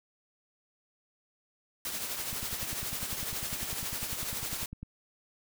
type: noise with tremolo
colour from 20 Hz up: white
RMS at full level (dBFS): -34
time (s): 1.85-4.66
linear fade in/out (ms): 2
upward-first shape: triangle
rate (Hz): 12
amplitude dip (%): 50
type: click train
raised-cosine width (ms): 5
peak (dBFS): -28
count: 26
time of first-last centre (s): 2.33-4.83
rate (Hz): 10
effects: none